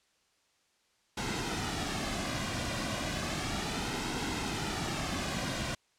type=noise with flanger; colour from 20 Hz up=pink; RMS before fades=-34 dBFS; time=1.17-5.75 s; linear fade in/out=5 ms; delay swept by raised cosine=1.7 to 2.33 ms; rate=0.33 Hz; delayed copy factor=-0.55; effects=white hiss -71 dBFS RMS until 5.98 s + low-pass 7000 Hz 12 dB/octave